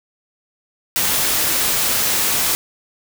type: noise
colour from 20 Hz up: white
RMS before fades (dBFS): -18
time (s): 0.96-2.55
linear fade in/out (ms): 0
effects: none